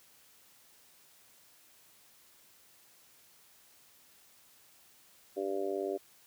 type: harmonic tone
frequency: 98 Hz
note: G2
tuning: in tune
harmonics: 3 / 4 / 5 / 6 / 7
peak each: -41 / -34 / -42 / -39 / -43 dBFS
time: 5.36-5.98 s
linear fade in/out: 20 ms
effects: white hiss -62 dBFS RMS until 6.26 s + high-pass 60 Hz 12 dB/octave